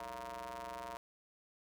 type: ring-modulated tone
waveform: sawtooth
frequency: 123.47 Hz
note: B2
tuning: in tune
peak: -36 dBFS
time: 0-0.97 s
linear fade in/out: 0 ms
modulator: 814 Hz
effects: none